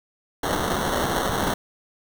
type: noise with sample-and-hold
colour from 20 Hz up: white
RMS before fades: -24 dBFS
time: 0.43-1.54 s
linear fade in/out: 5 ms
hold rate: 2450 Hz
effects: none